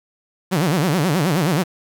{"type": "tone with vibrato", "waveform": "sawtooth", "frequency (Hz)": 164.81, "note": "E3", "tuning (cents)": 0, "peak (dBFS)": -12, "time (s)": [0.51, 1.64], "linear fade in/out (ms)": 20, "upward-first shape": "sine", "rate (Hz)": 9.4, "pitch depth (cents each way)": 270, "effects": ["7-bit"]}